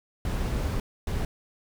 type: noise bursts at uneven times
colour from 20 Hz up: brown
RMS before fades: -28 dBFS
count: 2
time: 0.25-0.8 / 1.07-1.25 s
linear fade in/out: 2 ms
effects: none